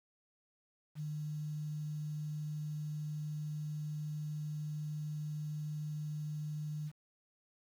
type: tone with quantisation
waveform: sine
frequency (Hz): 151.1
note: D3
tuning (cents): +50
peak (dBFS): -37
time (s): 0.95-6.92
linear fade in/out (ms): 50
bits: 10
effects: none